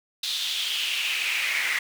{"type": "noise with high-pass filter sweep", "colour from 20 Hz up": "brown", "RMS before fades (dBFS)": -27, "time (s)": [0.23, 1.79], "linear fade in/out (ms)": 5, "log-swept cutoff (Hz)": [3800, 2000], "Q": 4.7, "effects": []}